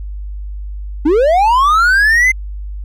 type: linear sweep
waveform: triangle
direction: up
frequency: 277.2 to 2093 Hz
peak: -6 dBFS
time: 1.05-2.32 s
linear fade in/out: 10 ms
effects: added 50 Hz sine -22 dBFS peak until 2.84 s